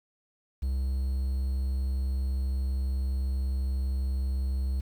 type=tone with quantisation; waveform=triangle; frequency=66.1 Hz; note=C2; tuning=18 cents sharp; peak=-24 dBFS; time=0.62-4.81 s; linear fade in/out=10 ms; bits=9; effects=none